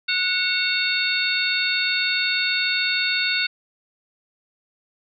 harmonic tone with a mistuned harmonic, 734 Hz, F#5, 14 cents flat, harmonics 2 / 3 / 4 / 5 / 6, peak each -26 / -26 / -26 / -26 / -26 dBFS, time 0.08-3.47 s, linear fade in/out 10 ms, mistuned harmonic 4, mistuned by -130 cents, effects none

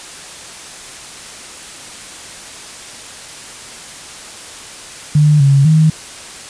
sine tone with pitch steps, 149.7 / 138.6 / 157.1 Hz, D3 / C#3 / D#3, +33 / 0 / +17 cents, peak -6 dBFS, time 5.15-5.9 s, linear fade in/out 5 ms, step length 250 ms, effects white hiss -32 dBFS RMS until 6.49 s + resampled to 22050 Hz

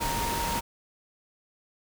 sine tone in noise, 932.3 Hz, A#5, in tune, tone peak -30 dBFS, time 0-0.61 s, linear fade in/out 20 ms, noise pink, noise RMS -31 dBFS, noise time 0-0.61 s, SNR -2 dB, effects none

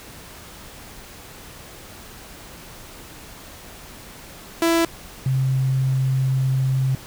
sawtooth / sine tone pair in turn, 332.9 / 132.11 Hz, E4 / C3, +17 / +17 cents, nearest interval octave + major third, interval 1600 cents, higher first, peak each -12 / -17 dBFS, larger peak first, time 4.62-4.85 / 5.26-6.95 s, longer second, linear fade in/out 2 ms, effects pink hiss -41 dBFS RMS until 7.06 s

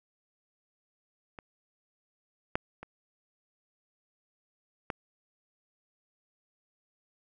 clicks, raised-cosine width 0.5 ms, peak -28 / -12 / -27 / -17 dBFS, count 4, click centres 1.388 / 2.555 / 2.83 / 4.902 s, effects none

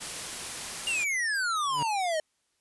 white noise, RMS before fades -36 dBFS, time 0-1.05 s, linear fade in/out 20 ms
square exponential sweep, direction down, 2857 to 608 Hz, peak -27 dBFS, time 0.87-2.2 s, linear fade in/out 2 ms
sawtooth tone with exponential growth, 146 Hz, D3, 10 cents flat, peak -28 dBFS, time 1.63-1.83 s, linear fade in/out 5 ms, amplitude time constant 42 ms
effects white hiss -74 dBFS RMS until 2.6 s + resampled to 24000 Hz

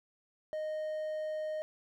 triangle tone, 619 Hz, D#5, 9 cents flat, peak -32 dBFS, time 0.53-1.62 s, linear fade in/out 0 ms, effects none

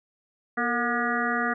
harmonic tone with a mistuned harmonic, 240.4 Hz, B3, 46 cents flat, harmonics 1 / 2 / 3 / 5 / 6 / 7 / 8, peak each -30 / -34 / -31 / -30 / -30 / -32 / -32 dBFS, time 0.57-1.54 s, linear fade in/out 10 ms, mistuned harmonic 2, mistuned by -77 cents, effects none

